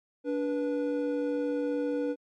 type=tone pair together; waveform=triangle; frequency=290 / 487.7 Hz; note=D4 / B4; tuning=-22 / -22 cents; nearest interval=major sixth; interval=900 cents; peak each=-28 dBFS; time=0.24-2.16 s; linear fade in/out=50 ms; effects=MP3 48 kbps